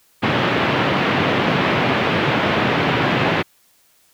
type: band-pass noise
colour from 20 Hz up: pink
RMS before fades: -18 dBFS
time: 0.22-3.43 s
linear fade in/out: 20 ms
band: 120 to 3100 Hz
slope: 24 dB/octave
effects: white hiss -57 dBFS RMS until 4.13 s